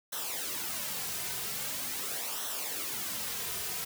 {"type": "noise with flanger", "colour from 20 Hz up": "white", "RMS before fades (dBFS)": -36, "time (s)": [0.12, 3.85], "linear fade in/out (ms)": 10, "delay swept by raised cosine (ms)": [0.42, 3.62], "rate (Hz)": 0.43, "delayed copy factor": -0.65, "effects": []}